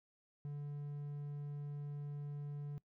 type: tone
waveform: triangle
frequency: 145.1 Hz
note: D3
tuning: 21 cents flat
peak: -39 dBFS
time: 0.45-2.78 s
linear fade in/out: 0 ms
effects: noise-tail reverb RT60 0.1 s tail -22 dB re dry